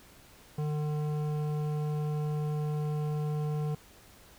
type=tone with hard clipping; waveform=sine; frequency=150.4 Hz; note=D3; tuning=42 cents sharp; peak=-31 dBFS; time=0.58-3.75 s; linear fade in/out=5 ms; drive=12 dB; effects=pink hiss -56 dBFS RMS until 4.38 s

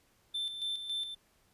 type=tone with tremolo; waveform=triangle; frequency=3549 Hz; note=A7; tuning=14 cents sharp; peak=-31 dBFS; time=0.34-1.15 s; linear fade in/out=10 ms; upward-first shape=square; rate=3.6 Hz; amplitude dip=55%; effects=pink hiss -69 dBFS RMS until 1.53 s + resampled to 32000 Hz

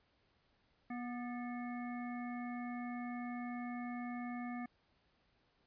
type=harmonic tone with a mistuned harmonic; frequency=242.7 Hz; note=B3; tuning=30 cents flat; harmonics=1 / 3 / 5 / 7 / 9; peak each=-41 / -48 / -53 / -54 / -54 dBFS; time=0.9-4.66 s; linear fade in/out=5 ms; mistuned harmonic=7; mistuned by=+55 cents; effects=pink hiss -75 dBFS RMS until 5.66 s + resampled to 11025 Hz

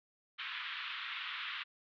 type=band-pass noise; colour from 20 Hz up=white; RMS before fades=-42 dBFS; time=0.38-1.64 s; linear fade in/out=20 ms; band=1100 to 3600 Hz; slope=48 dB/octave; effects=none

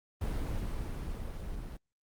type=noise with level ramp; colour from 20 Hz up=brown; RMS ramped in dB=-32 to -41 dBFS; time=0.21-1.77 s; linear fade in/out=5 ms; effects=Opus 24 kbps

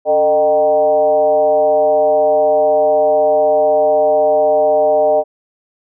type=tone with frequency modulation; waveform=sine; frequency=610 Hz; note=D#5; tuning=34 cents flat; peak=-9 dBFS; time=0.05-5.24 s; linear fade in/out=50 ms; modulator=164 Hz; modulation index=0.88; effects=none

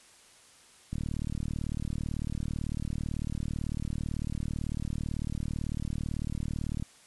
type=click train; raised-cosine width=5 ms; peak=-21 dBFS; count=225; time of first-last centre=0.93-6.825 s; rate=38 Hz; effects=white hiss -57 dBFS RMS until 7.06 s + resampled to 24000 Hz

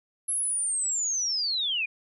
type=linear sweep; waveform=sine; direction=down; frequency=11070 to 2373 Hz; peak=-25 dBFS; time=0.28-1.86 s; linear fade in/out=10 ms; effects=none

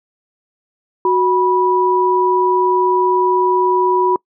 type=tone pair together; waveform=sine; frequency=369 / 979 Hz; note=F#4 / B5; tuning=-5 / -15 cents; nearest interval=octave + perfect fourth; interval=1690 cents; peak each=-14 dBFS; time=1.05-4.16 s; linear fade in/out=2 ms; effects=noise-tail reverb RT60 0.1 s tail -26 dB re dry

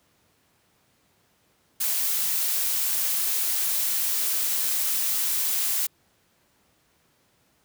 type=noise; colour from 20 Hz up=blue; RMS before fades=-25 dBFS; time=1.8-5.87 s; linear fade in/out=10 ms; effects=pink hiss -65 dBFS RMS until 7.64 s + high-pass 80 Hz 12 dB/octave

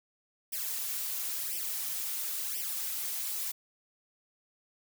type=noise with flanger; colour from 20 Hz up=blue; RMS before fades=-35 dBFS; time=0.52-3.52 s; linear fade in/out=10 ms; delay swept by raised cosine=0.36 to 6.16 ms; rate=0.97 Hz; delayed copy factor=+0.9; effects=none

